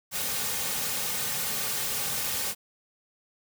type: noise with comb filter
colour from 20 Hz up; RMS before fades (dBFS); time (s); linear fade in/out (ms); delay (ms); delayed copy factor
white; -30; 0.11-2.55; 50; 3; -0.6
effects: none